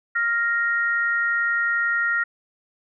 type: tone pair together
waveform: sine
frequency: 1400 / 1868.8 Hz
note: F6 / A#6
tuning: +4 / +4 cents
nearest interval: perfect fourth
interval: 500 cents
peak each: -22 dBFS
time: 0.15-2.24 s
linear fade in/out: 10 ms
effects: none